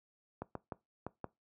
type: clicks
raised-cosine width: 1 ms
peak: -25 dBFS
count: 5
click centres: 0.42 / 0.553 / 0.722 / 1.066 / 1.243 s
effects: noise-tail reverb RT60 0.2 s tail -20 dB re dry + high-pass 80 Hz 12 dB/octave